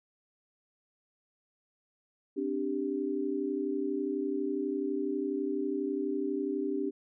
sine chord, C suspended second, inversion none, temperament equal, 261.6 / 293.7 / 392 Hz, C4 / D4 / G4, 0 / 0 / 0 cents, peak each -36 / -33 / -33 dBFS, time 2.36-6.91 s, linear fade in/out 20 ms, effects none

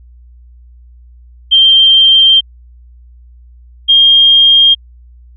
sine tone pair in turn, 3157 / 3220 Hz, G7 / G7, +12 / +46 cents, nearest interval unison, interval 34 cents, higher second, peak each -3 dBFS, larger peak neither, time 1.51-2.41 / 3.88-4.75 s, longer first, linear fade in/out 20 ms, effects added 60 Hz sine -36 dBFS peak until 5.36 s

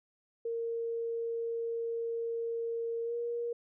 sine tone with pitch glide, 462 to 472.3 Hz, A#4 to A#4, -16 to +23 cents, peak -32 dBFS, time 0.45-3.53 s, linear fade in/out 5 ms, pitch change +39 cents, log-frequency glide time 3.04-3.14 s, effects none

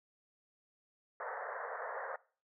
pink band-pass noise, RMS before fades -42 dBFS, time 1.2-2.16 s, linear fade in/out 2 ms, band 450 to 1900 Hz, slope 96 dB/octave, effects noise-tail reverb RT60 0.4 s tail -21 dB re dry

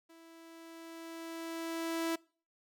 sawtooth tone with level ramp, 329.6 Hz, E4, in tune, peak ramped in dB -52 to -27 dBFS, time 0.09-2.16 s, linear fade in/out 10 ms, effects noise-tail reverb RT60 0.4 s tail -24 dB re dry

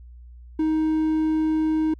triangle tone, 313.6 Hz, D#4, 14 cents sharp, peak -17 dBFS, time 0.59-1.94 s, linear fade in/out 5 ms, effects added 60 Hz sine -41 dBFS peak until 1.99 s

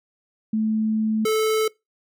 sine / square tone pair in turn, 218.1 / 436.2 Hz, A3 / A4, -15 / -15 cents, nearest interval octave, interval 1200 cents, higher second, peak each -19 dBFS, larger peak neither, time 0.53-1.25 / 1.25-1.68 s, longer first, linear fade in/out 5 ms, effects noise-tail reverb RT60 0.2 s tail -23 dB re dry

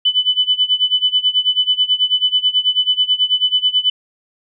sine tone with tremolo, 3000 Hz, F#7, 23 cents sharp, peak -9 dBFS, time 0.05-3.9 s, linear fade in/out 5 ms, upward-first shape sine, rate 9.2 Hz, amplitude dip 90%, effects none

